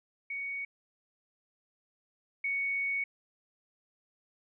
sine tone pair in turn, 2234 / 2226 Hz, C#7 / C#7, +13 / +7 cents, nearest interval unison, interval 6 cents, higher first, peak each -34 / -29 dBFS, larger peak second, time 0.3-0.65 / 2.44-3.04 s, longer second, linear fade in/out 5 ms, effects none

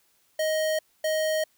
square tone pair in turn, 626 / 626 Hz, D#5 / D#5, +10 / +10 cents, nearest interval unison, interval 0 cents, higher neither, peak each -24 dBFS, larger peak neither, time 0.39-0.79 / 1.04-1.44 s, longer neither, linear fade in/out 5 ms, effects white hiss -66 dBFS RMS until 1.57 s

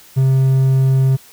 triangle tone, 132.9 Hz, C3, 27 cents sharp, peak -8 dBFS, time 0.16-1.17 s, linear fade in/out 20 ms, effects white hiss -44 dBFS RMS until 1.32 s

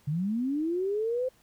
sine linear sweep, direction up, 138.59 to 522 Hz, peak -26 dBFS, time 0.07-1.29 s, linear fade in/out 10 ms, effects pink hiss -63 dBFS RMS until 1.42 s

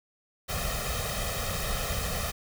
pink noise with comb filter, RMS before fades -31 dBFS, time 0.48-2.32 s, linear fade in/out 20 ms, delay 1.6 ms, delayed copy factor +0.85, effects none

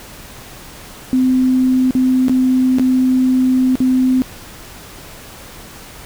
sine tone with dropouts, 257 Hz, C4, 31 cents flat, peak -10 dBFS, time 1.13-4.22 s, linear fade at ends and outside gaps 0 ms, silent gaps 1.908-1.951 / 2.283-2.295 / 2.785-2.796 / 3.755-3.803 s, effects pink hiss -36 dBFS RMS until 6.05 s

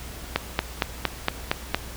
click train, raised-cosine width 0.3 ms, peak -4 dBFS, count 7, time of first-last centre 0.36-1.746 s, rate 4.33 Hz, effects added 60 Hz sine -39 dBFS peak until 1.96 s + pink hiss -40 dBFS RMS until 1.96 s

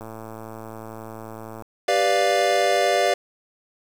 click train, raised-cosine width 1 ms, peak -23 dBFS, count 180, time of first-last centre 0.01-1.623 s, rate 111 Hz
square chord, G dominant seventh, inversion none, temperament equal, 392 / 493.9 / 587.3 / 698.5 Hz, G4 / B4 / D5 / F5, 0 / 0 / 0 / 0 cents, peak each -26 / -26 / -23 / -22 dBFS, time 1.88-3.14 s, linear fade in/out 5 ms
effects low-pass 8000 Hz 12 dB/octave + 7-bit

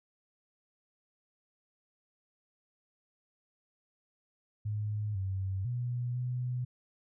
sine tone with pitch steps, 105.5 / 95.7 / 122.2 / 124.6 Hz, G#2 / G2 / B2 / B2, +28 / -41 / -18 / +16 cents, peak -31 dBFS, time 4.65-6.65 s, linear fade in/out 10 ms, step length 500 ms, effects none

